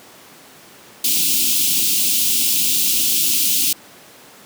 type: band-stop noise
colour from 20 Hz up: white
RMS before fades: -17 dBFS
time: 1.04-3.73 s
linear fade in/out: 5 ms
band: 330 to 2600 Hz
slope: 48 dB/octave
effects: pink hiss -43 dBFS RMS until 4.45 s + high-pass 200 Hz 12 dB/octave